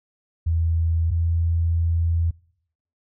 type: tone pair in turn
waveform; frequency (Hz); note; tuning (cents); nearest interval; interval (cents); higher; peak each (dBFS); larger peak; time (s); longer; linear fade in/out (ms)
sine; 82.41 / 83.56; E2 / E2; 0 / +24; unison; 24; second; -18; neither; 0.46-1.11 / 1.11-2.31; second; 10
effects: noise-tail reverb RT60 0.7 s tail -25 dB re dry